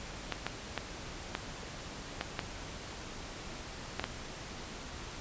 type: clicks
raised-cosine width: 0.3 ms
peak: -16 dBFS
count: 8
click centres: 0.323 / 0.466 / 0.777 / 1.351 / 2.211 / 2.392 / 3.996 / 4.041 s
effects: pink hiss -44 dBFS RMS until 5.2 s + resampled to 16000 Hz